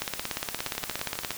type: two click trains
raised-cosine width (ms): 0.2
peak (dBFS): -11 / -18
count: 23 / 10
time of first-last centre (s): 0.02-1.307 / 0.59-1.316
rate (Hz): 17.1 / 12.4
effects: white hiss -39 dBFS RMS until 1.37 s